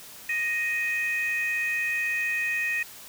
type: tone pair together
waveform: sine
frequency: 1868 / 2504 Hz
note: A#6 / D#7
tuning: +3 / +10 cents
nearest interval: perfect fourth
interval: 507 cents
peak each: -26 dBFS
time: 0.29-2.83 s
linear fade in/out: 5 ms
effects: tanh soft clip ceiling -20 dBFS + white hiss -45 dBFS RMS until 3.08 s